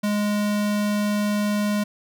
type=tone; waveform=square; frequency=207.5 Hz; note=G#3; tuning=1 cent flat; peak=-21 dBFS; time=0.03-1.84 s; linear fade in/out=10 ms; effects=none